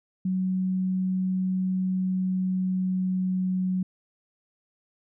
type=tone with pitch glide; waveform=sine; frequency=186.3 to 185.12 Hz; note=F#3 to F#3; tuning=+12 to +1 cents; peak=-23 dBFS; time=0.25-3.83 s; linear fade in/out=5 ms; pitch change=-11 cents; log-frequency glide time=1.74-3.65 s; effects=none